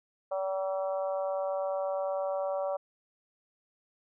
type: harmonic tone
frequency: 191.3 Hz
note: G3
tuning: 42 cents flat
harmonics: 3 / 4 / 5 / 6 / 7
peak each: -30 / -37 / -43 / -43 / -48 dBFS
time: 0.31-2.77 s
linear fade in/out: 10 ms
effects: none